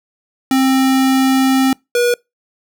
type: tone pair in turn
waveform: square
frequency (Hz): 264.4 / 483.2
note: C4 / B4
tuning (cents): +18 / -38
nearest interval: minor seventh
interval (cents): 1044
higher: second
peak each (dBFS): -11 / -12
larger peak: first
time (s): 0.51-1.73 / 1.95-2.14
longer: first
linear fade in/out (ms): 2
effects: noise-tail reverb RT60 0.2 s tail -26 dB re dry